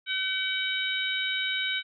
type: harmonic tone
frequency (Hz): 760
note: F#5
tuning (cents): +46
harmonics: 2 / 3 / 4 / 5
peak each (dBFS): -32 / -32 / -32 / -32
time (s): 0.06-1.83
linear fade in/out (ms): 50
effects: none